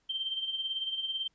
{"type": "tone with tremolo", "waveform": "sine", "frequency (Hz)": 3136, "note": "G7", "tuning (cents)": 0, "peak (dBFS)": -29, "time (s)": [0.09, 1.28], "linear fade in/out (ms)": 10, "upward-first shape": "sine", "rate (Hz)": 18, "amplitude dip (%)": 60, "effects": ["pink hiss -74 dBFS RMS until 1.34 s", "resampled to 16000 Hz"]}